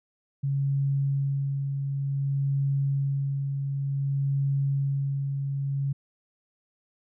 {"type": "tone with tremolo", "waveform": "sine", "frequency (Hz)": 138.59, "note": "C#3", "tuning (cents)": 0, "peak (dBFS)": -22, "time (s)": [0.43, 5.93], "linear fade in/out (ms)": 10, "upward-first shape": "sine", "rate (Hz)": 0.55, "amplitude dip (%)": 40, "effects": []}